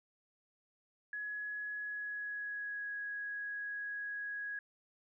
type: tone with pitch glide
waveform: sine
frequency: 1684 to 1661.8 Hz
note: G#6 to G#6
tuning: +24 to +1 cents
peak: -38 dBFS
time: 1.13-4.59 s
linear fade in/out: 2 ms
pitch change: -23 cents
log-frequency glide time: 1.79-2.93 s
effects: none

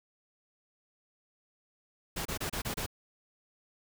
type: noise bursts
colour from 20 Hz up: pink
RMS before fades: -35 dBFS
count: 6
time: 2.16-2.864 s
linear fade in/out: 10 ms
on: 94 ms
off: 28 ms
effects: none

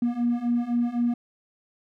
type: beating tone pair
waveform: triangle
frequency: 237 / 240.9 Hz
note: A#3 / B3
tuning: +29 / -43 cents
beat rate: 3.9 Hz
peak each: -23 / -21 dBFS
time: 0.02-1.14 s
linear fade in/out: 5 ms
effects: tanh soft clip ceiling -17 dBFS

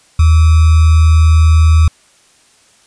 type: tone with sample-and-hold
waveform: sine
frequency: 80 Hz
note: D#2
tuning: 49 cents sharp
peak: -4 dBFS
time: 0.19-1.88 s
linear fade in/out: 5 ms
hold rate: 1225 Hz
effects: white hiss -49 dBFS RMS until 2.86 s + resampled to 22050 Hz

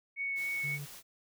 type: tone with vibrato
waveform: sine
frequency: 2217 Hz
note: C#7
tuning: in tune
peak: -32 dBFS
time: 0.16-0.79 s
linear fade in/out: 50 ms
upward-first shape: triangle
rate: 3.6 Hz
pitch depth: 9 cents each way
type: noise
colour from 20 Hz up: white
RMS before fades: -49 dBFS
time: 0.35-1.03 s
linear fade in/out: 50 ms
type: tone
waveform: triangle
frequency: 144.4 Hz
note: D3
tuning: 29 cents flat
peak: -37 dBFS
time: 0.63-0.86 s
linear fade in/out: 20 ms
effects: none

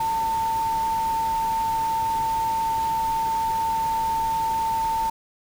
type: tone in noise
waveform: sine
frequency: 898 Hz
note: A5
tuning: 35 cents sharp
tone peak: -21 dBFS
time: 0-5.1 s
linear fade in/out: 5 ms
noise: pink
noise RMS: -37 dBFS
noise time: 0-5.1 s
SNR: +13 dB
effects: none

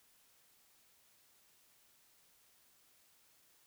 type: silence
effects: white hiss -69 dBFS RMS until 3.66 s

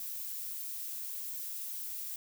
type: noise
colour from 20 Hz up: violet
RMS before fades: -40 dBFS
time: 0-2.16 s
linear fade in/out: 2 ms
effects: none

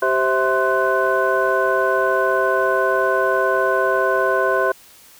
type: tone cluster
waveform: sine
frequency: 389.2 / 524 / 654 / 1044 / 1498 Hz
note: G4 / C5 / E5 / C6 / F#6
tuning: -12 / +2 / -14 / -4 / +21 cents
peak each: -21 dBFS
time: 0.02-4.72 s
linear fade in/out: 5 ms
effects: tanh soft clip ceiling -6 dBFS + white hiss -47 dBFS RMS until 5.19 s

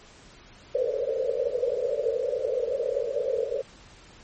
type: band-pass noise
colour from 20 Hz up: pink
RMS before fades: -27 dBFS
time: 0.74-3.62 s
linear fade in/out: 10 ms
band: 450 to 570 Hz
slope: 96 dB/octave
effects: pink hiss -51 dBFS RMS until 4.23 s + MP3 32 kbps

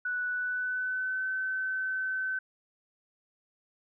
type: tone with pitch glide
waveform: sine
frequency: 1480 to 1526.9 Hz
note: F#6 to G6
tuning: 0 to -46 cents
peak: -29 dBFS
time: 0.05-2.39 s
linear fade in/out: 5 ms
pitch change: +54 cents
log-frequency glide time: 0.28-1.28 s
effects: none

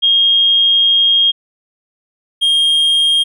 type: tone pair in turn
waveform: sine / triangle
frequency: 3244 / 3229 Hz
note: G#7 / G#7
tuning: -41 / -49 cents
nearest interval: unison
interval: 8 cents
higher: first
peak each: -8 dBFS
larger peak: neither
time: 0.02-1.32 / 2.41-3.24 s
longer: first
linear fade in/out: 20 ms
effects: none

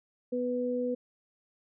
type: tone pair together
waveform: sine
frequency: 247.9 / 494.2 Hz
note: B3 / B4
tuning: +7 / +1 cents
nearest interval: octave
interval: 1194 cents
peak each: -32 / -30 dBFS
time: 0.32-0.95 s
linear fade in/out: 10 ms
effects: none

